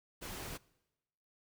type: noise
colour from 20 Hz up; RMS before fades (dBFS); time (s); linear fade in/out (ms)
pink; -44; 0.21-0.58; 20
effects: noise-tail reverb RT60 1.0 s tail -23 dB re dry